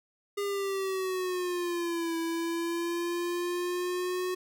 square exponential two-way sweep, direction down then up, 406.6 to 329.9 to 367 Hz, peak -30 dBFS, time 0.37-4.35 s, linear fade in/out 10 ms, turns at 2.17 s, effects none

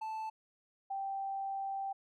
triangle / sine tone pair in turn, 878 / 782.2 Hz, A5 / G5, -4 / -4 cents, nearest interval major second, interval 200 cents, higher first, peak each -35 / -35 dBFS, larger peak neither, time 0.01-0.3 / 0.9-1.93 s, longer second, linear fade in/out 10 ms, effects none

